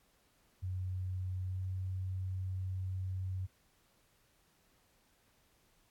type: tone with pitch glide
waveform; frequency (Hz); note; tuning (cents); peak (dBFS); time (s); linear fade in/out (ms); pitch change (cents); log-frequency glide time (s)
sine; 92.5 to 93.52; F#2 to F#2; 0 to +19; -35; 0.62-3.47; 20; +19; 1.45-1.61
effects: pink hiss -71 dBFS RMS until 5.9 s + AAC 64 kbps